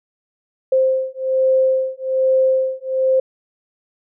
sine beating tone pair, 523.3 / 524.5 Hz, C5 / C5, 0 / +4 cents, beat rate 1.2 Hz, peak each -17 / -17 dBFS, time 0.72-3.2 s, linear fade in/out 5 ms, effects none

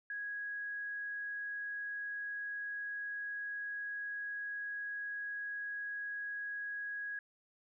sine tone, 1658 Hz, G#6, 3 cents flat, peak -38 dBFS, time 0.1-7.19 s, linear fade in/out 2 ms, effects none

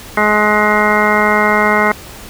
harmonic tone, 210.9 Hz, G#3, 27 cents sharp, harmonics 1 / 2 / 3 / 4 / 5 / 6 / 7 / 9 / 10, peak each -18 / -18 / -18 / -18 / -18 / -18 / -18 / -18 / -18 dBFS, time 0.17-1.92 s, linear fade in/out 5 ms, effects pink hiss -33 dBFS RMS until 2.29 s

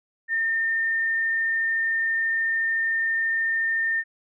sine tone, 1813 Hz, A#6, 49 cents flat, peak -21 dBFS, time 0.28-4.04 s, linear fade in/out 50 ms, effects none

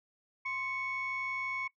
sine tone pair together, 1046.5 / 2217 Hz, C6 / C#7, 0 / 0 cents, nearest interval octave + minor second, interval 1300 cents, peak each -38 / -33 dBFS, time 0.45-1.68 s, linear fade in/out 10 ms, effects noise-tail reverb RT60 0.1 s tail -21 dB re dry + tanh soft clip ceiling -28 dBFS

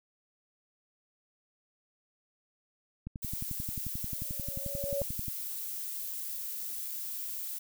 click train, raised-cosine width 5 ms, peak -26 dBFS, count 26, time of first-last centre 3.07-5.282 s, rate 11.3 Hz
violet noise, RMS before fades -38 dBFS, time 3.22-7.59 s, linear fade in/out 10 ms
sine tone with exponential growth, 561 Hz, C#5, 21 cents sharp, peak -28 dBFS, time 4.05-5.02 s, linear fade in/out 1 ms, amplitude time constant 210 ms
effects none

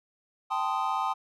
triangle chord, A half-diminished seventh, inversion third, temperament equal with one note detuned, 784 / 880 / 1036.9 / 1244.5 Hz, G5 / A5 / C6 / Eb6, 0 / 0 / -16 / 0 cents, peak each -30 dBFS, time 0.5-1.14 s, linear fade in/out 20 ms, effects none

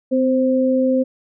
sine tone pair together, 257.2 / 523.3 Hz, C4 / C5, -30 / 0 cents, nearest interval octave, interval 1230 cents, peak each -16 / -17 dBFS, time 0.11-1.04 s, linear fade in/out 20 ms, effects none

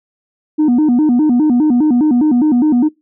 sine tone with vibrato, 272.9 Hz, C#4, 27 cents flat, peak -6 dBFS, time 0.58-2.89 s, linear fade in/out 20 ms, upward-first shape square, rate 4.9 Hz, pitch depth 200 cents each way, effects noise-tail reverb RT60 0.2 s tail -24 dB re dry + tanh soft clip ceiling -7 dBFS

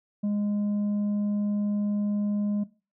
sine tone with tanh clipping, 206.1 Hz, G#3, 13 cents flat, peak -25 dBFS, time 0.23-2.64 s, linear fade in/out 10 ms, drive 4 dB, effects noise-tail reverb RT60 0.3 s tail -17 dB re dry

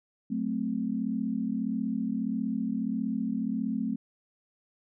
sine chord, F# diminished, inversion none, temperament equal, 185 / 220 / 261.6 Hz, F#3 / A3 / C4, 0 / 0 / 0 cents, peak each -35 / -30 / -32 dBFS, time 0.3-3.96 s, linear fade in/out 10 ms, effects none

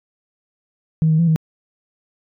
sine tone with pitch steps, 159 / 157.5 / 168.2 / 159.1 Hz, D#3 / D#3 / E3 / D#3, +38 / +21 / +35 / +39 cents, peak -11 dBFS, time 1.02-1.36 s, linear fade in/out 0 ms, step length 85 ms, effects tanh soft clip ceiling -7 dBFS

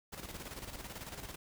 pink noise with tremolo, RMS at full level -44 dBFS, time 0.12-1.36 s, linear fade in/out 10 ms, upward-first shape square, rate 18 Hz, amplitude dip 55%, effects none

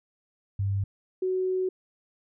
sine tone pair in turn, 98.8 / 372.3 Hz, G2 / F#4, +14 / +11 cents, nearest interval octave + major seventh, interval 2297 cents, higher second, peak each -24 dBFS, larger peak neither, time 0.59-0.84 / 1.22-1.69 s, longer second, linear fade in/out 5 ms, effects none

